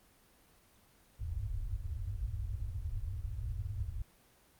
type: low-pass noise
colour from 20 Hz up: white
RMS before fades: -38 dBFS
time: 1.19-4.02 s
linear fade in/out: 5 ms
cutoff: 110 Hz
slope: 96 dB/octave
effects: pink hiss -65 dBFS RMS until 4.59 s + Opus 24 kbps